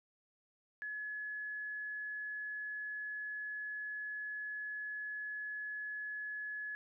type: tone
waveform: sine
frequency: 1700 Hz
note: G#6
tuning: 40 cents sharp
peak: -39 dBFS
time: 0.82-6.75 s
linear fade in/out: 0 ms
effects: none